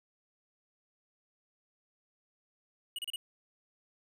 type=tone bursts; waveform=square; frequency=2905 Hz; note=F#7; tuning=32 cents flat; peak=-36 dBFS; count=4; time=2.96-3.16 s; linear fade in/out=2 ms; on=26 ms; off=32 ms; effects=none